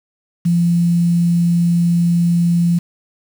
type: tone with quantisation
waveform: sine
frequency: 171.7 Hz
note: F3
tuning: 29 cents flat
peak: -11 dBFS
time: 0.45-2.79 s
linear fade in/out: 10 ms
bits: 6
effects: none